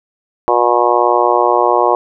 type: harmonic tone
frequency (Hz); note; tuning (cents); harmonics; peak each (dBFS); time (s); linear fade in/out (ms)
120.6; B2; -41; 3 / 4 / 5 / 6 / 7 / 8 / 9; -17 / -17 / -17 / -17 / -17 / -17 / -17; 0.48-1.95; 0
effects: none